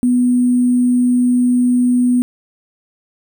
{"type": "tone with sample-and-hold", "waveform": "sine", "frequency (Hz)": 246.9, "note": "B3", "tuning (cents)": 0, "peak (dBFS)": -10, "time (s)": [0.03, 2.22], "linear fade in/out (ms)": 0, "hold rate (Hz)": 8820, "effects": []}